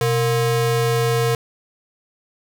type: ring-modulated tone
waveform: square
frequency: 293.7 Hz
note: D4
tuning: in tune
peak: -14 dBFS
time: 0.01-1.35 s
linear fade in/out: 2 ms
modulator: 168 Hz
effects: none